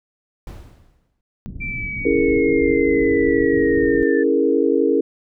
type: noise with exponential decay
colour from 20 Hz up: brown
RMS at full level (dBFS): -32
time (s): 0.47-1.21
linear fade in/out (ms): 2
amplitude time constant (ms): 160
type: low-pass noise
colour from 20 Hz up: pink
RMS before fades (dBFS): -31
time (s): 1.46-4.03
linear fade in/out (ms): 0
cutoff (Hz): 250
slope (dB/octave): 24
type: linear sweep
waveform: sine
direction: down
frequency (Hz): 2349 to 1749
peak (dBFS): -25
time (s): 1.6-4.24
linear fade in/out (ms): 20
type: chord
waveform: sine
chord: A# half-diminished seventh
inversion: first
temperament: equal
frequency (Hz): 277.2 / 329.6 / 415.3 / 466.2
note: C#4 / E4 / G#4 / A#4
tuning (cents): 0 / 0 / 0 / 0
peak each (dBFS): -20 / -20 / -19 / -19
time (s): 2.05-5.01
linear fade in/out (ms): 5
effects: none